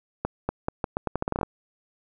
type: accelerating click train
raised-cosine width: 1 ms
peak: -11 dBFS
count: 14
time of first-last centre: 0.25-1.432 s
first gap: 240 ms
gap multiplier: 0.81
effects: none